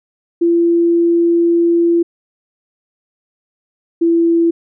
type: tone pair in turn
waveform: sine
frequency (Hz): 340 / 335.3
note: F4 / E4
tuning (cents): -46 / +30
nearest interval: unison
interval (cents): 24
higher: first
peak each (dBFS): -9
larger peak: neither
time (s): 0.41-2.03 / 4.01-4.51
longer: first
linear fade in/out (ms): 10
effects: none

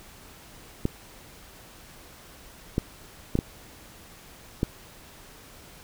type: clicks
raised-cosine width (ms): 3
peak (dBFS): -10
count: 5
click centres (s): 0.854 / 2.781 / 3.354 / 3.389 / 4.631
effects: pink hiss -49 dBFS RMS until 5.83 s

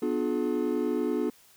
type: chord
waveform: triangle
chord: B diminished seventh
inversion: none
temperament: just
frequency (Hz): 246.9 / 296.3 / 355.6 / 426.7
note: B3 / D4 / F4 / Ab4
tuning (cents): 0 / +15 / +31 / +47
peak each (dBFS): -29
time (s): 0.02-1.3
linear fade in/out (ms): 5
effects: white hiss -58 dBFS RMS until 1.56 s

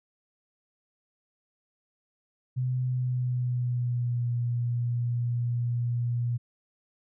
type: tone with pitch glide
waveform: sine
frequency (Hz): 126.9 to 120.05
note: B2 to B2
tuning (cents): +47 to -49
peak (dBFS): -25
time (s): 2.56-6.38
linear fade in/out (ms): 20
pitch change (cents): -96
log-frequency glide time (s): 2.83-4.31
effects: none

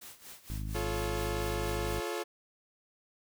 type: noise with tremolo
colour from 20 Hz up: white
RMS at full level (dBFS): -47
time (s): 0.01-1.99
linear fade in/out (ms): 10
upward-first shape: sine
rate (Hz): 4.3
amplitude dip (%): 80
type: harmonic tone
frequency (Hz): 51.91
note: G#1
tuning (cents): 0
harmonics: 1 / 2 / 3 / 4 / 5 / 6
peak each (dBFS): -36 / -39 / -44 / -47 / -50 / -54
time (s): 0.5-2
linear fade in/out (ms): 0
type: chord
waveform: sawtooth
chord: F augmented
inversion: none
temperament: equal with one note detuned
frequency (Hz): 349.2 / 431.9 / 554.4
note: F4 / A4 / C#5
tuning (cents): 0 / -32 / 0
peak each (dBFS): -33 / -33 / -37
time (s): 0.74-2.24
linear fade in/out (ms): 20
effects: none

